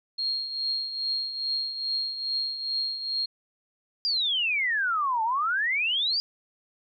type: tone with tremolo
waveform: sine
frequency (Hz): 4247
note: C8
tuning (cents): +25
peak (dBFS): -24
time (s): 0.18-3.26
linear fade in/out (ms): 10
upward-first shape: triangle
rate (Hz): 2.4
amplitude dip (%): 65
type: exponential two-way sweep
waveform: sine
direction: down then up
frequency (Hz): 4900 to 865 to 4900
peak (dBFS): -23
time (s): 4.05-6.2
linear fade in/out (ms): 0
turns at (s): 5.23
effects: none